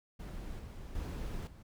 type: noise with level steps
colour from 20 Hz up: brown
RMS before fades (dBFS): -43 / -46 / -39 / -52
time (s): 0.19-1.63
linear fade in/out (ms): 10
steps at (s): 0.59 / 0.95 / 1.47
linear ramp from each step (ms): 2
effects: none